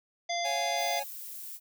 harmonic tone, 691 Hz, F5, 19 cents flat, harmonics 1 / 3 / 5 / 7 / 9, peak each -31 / -36 / -38 / -39 / -41 dBFS, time 0.29-1 s, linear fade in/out 10 ms
square chord, C# suspended fourth, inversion none, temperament just, 554.4 / 739.2 / 831.5 Hz, C#5 / F#5 / G#5, 0 / -2 / +2 cents, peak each -38 / -42 / -36 dBFS, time 0.44-1.04 s, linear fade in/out 20 ms
violet noise, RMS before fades -42 dBFS, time 0.76-1.6 s, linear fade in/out 50 ms
effects none

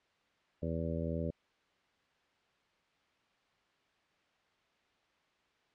harmonic tone, 82.3 Hz, E2, 2 cents flat, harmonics 1 / 2 / 3 / 4 / 5 / 6 / 7, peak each -39 / -38 / -41 / -45 / -45 / -43 / -42 dBFS, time 0.62-1.31 s, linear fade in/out 10 ms, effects white hiss -72 dBFS RMS until 5.74 s + low-pass 3000 Hz 12 dB/octave

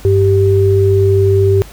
sine tone pair together, 98 / 390.9 Hz, G2 / G4, 0 / -5 cents, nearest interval 2 octaves, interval 2395 cents, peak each -10 dBFS, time 0.05-1.62 s, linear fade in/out 0 ms, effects added 50 Hz sine -35 dBFS peak until 1.72 s + pink hiss -38 dBFS RMS until 1.72 s

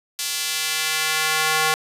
square tone with high-pass filter sweep, 156.6 Hz, D#3, 11 cents sharp, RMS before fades -22 dBFS, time 0.19-1.74 s, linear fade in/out 0 ms, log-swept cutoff 4200 to 950 Hz, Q 0.8, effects resampled to 32000 Hz

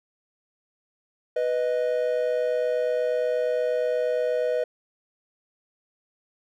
triangle tone pair together, 493.9 / 622.3 Hz, B4 / D#5, 0 / 0 cents, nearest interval major third, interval 400 cents, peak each -22 / -24 dBFS, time 1.36-4.64 s, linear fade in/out 5 ms, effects none

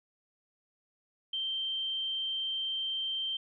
sine tone, 3136 Hz, G7, in tune, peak -31 dBFS, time 1.33-3.37 s, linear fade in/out 5 ms, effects none

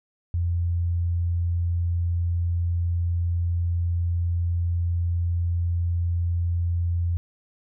sine tone, 86.1 Hz, F2, 24 cents flat, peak -21 dBFS, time 0.34-7.17 s, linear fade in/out 0 ms, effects none

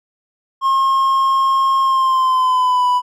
triangle tone with pitch glide, 1074 to 990.6 Hz, C6 to B5, +45 to +5 cents, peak -10 dBFS, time 0.61-3.02 s, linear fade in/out 50 ms, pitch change -140 cents, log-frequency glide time 1.81-2.86 s, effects none

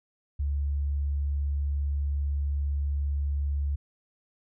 sine tone, 71.2 Hz, C#2, 47 cents sharp, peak -25 dBFS, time 0.39-3.76 s, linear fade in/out 10 ms, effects none

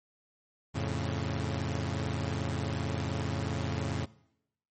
sawtooth chord, F augmented, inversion none, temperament equal, 87.31 / 110 / 138.59 Hz, F2 / A2 / C#3, 0 / 0 / 0 cents, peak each -31 dBFS, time 0.74-4.06 s, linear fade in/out 20 ms, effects noise-tail reverb RT60 0.8 s tail -21 dB re dry + MP3 32 kbps

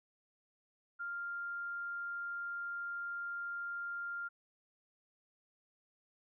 sine tone, 1396.9 Hz, F6, in tune, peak -38 dBFS, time 0.99-4.29 s, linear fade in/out 20 ms, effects none

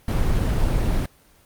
brown noise, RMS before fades -20 dBFS, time 0.08-1.06 s, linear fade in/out 2 ms, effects pink hiss -55 dBFS RMS until 1.45 s + Opus 24 kbps

